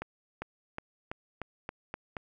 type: accelerating click train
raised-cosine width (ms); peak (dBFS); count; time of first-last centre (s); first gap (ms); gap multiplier
0.5; -21; 8; 0.02-2.168; 400; 0.91
effects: none